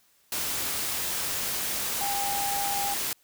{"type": "tone in noise", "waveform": "sine", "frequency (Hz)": 803, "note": "G5", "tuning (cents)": 41, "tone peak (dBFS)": -29, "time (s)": [2.01, 2.94], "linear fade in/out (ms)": 2, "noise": "white", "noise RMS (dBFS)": -30, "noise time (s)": [0.32, 3.13], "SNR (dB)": -2, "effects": ["white hiss -64 dBFS RMS until 3.23 s"]}